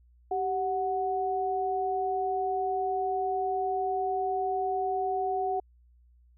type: tone pair together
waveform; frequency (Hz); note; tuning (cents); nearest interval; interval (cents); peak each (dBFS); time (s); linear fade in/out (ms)
sine; 389.3 / 740; G4 / F#5; -12 / 0; major seventh; 1112; -31 / -28; 0.31-5.6; 5
effects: added 60 Hz sine -57 dBFS peak until 6.37 s